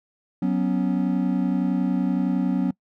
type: chord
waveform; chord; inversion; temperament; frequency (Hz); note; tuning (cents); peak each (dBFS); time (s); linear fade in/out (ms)
triangle; F# suspended fourth; none; just; 185 / 246.7 / 277.5; F#3 / B3 / C#4; 0 / -2 / +2; -21 / -23 / -23; 0.42-2.71; 5
effects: noise-tail reverb RT60 0.1 s tail -23 dB re dry